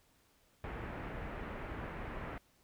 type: low-pass noise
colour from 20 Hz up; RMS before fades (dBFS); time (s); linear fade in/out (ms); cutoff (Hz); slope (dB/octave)
pink; -43; 0.64-2.38; 0; 2200; 24
effects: pink hiss -70 dBFS RMS until 2.63 s